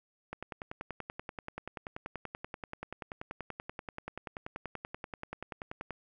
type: click train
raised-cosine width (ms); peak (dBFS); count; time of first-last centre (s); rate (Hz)
0.5; -24; 59; 0.33-5.907; 10.4
effects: none